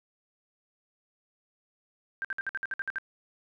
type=tone bursts; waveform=sine; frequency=1578 Hz; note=G6; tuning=11 cents sharp; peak=-29 dBFS; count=10; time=2.22-2.984 s; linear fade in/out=0 ms; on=26 ms; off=56 ms; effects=none